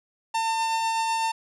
45% pulse tone with tremolo, 901 Hz, A5, 41 cents sharp, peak -22 dBFS, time 0.34-1.32 s, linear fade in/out 10 ms, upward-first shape triangle, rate 8 Hz, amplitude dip 25%, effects resampled to 24000 Hz + 10-bit

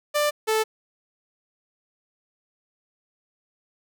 sawtooth tone pair in turn, 592 / 437.9 Hz, D5 / A4, +14 / -8 cents, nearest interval perfect fourth, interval 522 cents, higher first, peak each -16 dBFS, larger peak neither, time 0.14-0.31 / 0.47-0.64 s, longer neither, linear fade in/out 20 ms, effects none

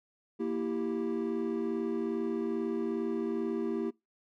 triangle chord, E diminished, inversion second, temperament equal, 233.1 / 329.6 / 392 Hz, Bb3 / E4 / G4, 0 / 0 / 0 cents, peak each -32 dBFS, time 0.39-3.91 s, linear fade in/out 20 ms, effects noise-tail reverb RT60 0.2 s tail -23 dB re dry + tanh soft clip ceiling -21 dBFS

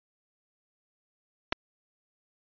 clicks, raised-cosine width 0.3 ms, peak -11 dBFS, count 2, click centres 1.524 / 1.527 s, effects resampled to 11025 Hz

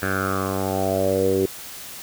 10% pulse tone with low-pass filter sweep, 95.8 Hz, G2, 39 cents flat, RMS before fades -22 dBFS, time 0.02-1.46 s, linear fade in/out 5 ms, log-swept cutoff 1700 to 390 Hz, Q 5.6, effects white hiss -37 dBFS RMS until 2.02 s

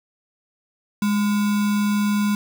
sine tone with sample-and-hold, 206.7 Hz, G#3, 8 cents flat, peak -17 dBFS, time 1.02-2.35 s, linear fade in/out 2 ms, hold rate 1225 Hz, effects none

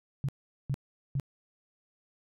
sine tone bursts, 137.6 Hz, C#3, 12 cents flat, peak -27 dBFS, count 3, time 0.24-1.198 s, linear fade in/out 0 ms, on 46 ms, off 410 ms, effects none

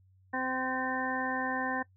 harmonic tone, 258.5 Hz, C4, 21 cents flat, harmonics 1 / 2 / 3 / 4 / 6 / 7, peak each -36 / -40 / -36 / -38 / -39 / -36 dBFS, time 0.33-1.83 s, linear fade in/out 10 ms, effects noise-tail reverb RT60 0.1 s tail -21 dB re dry + added 94 Hz sine -60 dBFS peak until 1.96 s

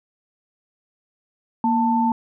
sine tone pair together, 234.8 / 887.5 Hz, A#3 / A5, +13 / +15 cents, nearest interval octave + major seventh, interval 2302 cents, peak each -19 dBFS, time 1.64-2.12 s, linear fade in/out 2 ms, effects none

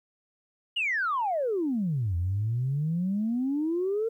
sine exponential two-way sweep, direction down then up, 2960 to 84 to 463.2 Hz, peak -24 dBFS, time 0.76-4.09 s, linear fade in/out 10 ms, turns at 2.16 s, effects tanh soft clip ceiling -20 dBFS + 11-bit

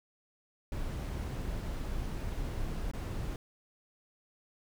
brown noise with dropouts, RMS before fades -36 dBFS, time 0.72-3.36 s, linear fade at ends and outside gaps 1 ms, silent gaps 2.914-2.935 s, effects none

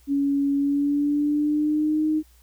sine tone with pitch glide, 280.6 to 309.6 Hz, C#4 to D#4, +21 to -9 cents, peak -19 dBFS, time 0.07-2.23 s, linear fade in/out 50 ms, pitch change +170 cents, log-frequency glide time 0.56-2.06 s, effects added 60 Hz sine -53 dBFS peak until 2.42 s + white hiss -60 dBFS RMS until 2.42 s

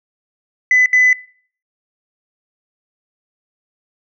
sine tone bursts at uneven times, 2005 Hz, B6, 26 cents sharp, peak -7 dBFS, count 2, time 0.71-0.86 / 0.93-1.13 s, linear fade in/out 2 ms, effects noise-tail reverb RT60 0.5 s tail -21 dB re dry + tanh soft clip ceiling -5 dBFS

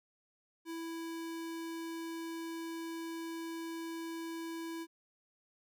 square tone, 330 Hz, E4, 2 cents sharp, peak -40 dBFS, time 0.65-4.87 s, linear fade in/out 50 ms, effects none

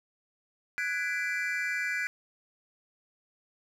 triangle chord, G# half-diminished seventh, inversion third, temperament equal with one note detuned, 1480 / 1661.2 / 2002 / 2349 Hz, F#6 / G#6 / B6 / D7, 0 / 0 / +23 / 0 cents, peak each -33 dBFS, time 0.78-2.07 s, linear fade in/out 0 ms, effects none

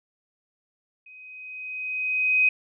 sine tone with level ramp, 2515 Hz, D#7, 18 cents sharp, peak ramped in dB -45 to -15 dBFS, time 1.06-2.49 s, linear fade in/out 5 ms, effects none

